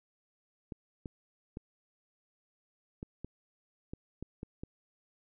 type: clicks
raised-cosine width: 3 ms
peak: -27 dBFS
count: 9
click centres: 0.722 / 1.058 / 1.571 / 3.029 / 3.246 / 3.935 / 4.226 / 4.431 / 4.635 s
effects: none